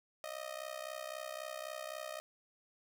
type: tone with amplitude modulation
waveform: sawtooth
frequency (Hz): 622.3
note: D#5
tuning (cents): 0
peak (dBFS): -34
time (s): 0.24-2.2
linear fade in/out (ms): 0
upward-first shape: sine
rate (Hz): 63.8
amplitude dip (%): 90
effects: none